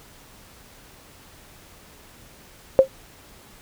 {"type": "tone with exponential decay", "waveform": "sine", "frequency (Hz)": 532, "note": "C5", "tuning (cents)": 29, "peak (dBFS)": -4, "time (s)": [2.79, 2.88], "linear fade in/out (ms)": 0, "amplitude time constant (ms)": 19, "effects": ["pink hiss -49 dBFS RMS until 3.61 s"]}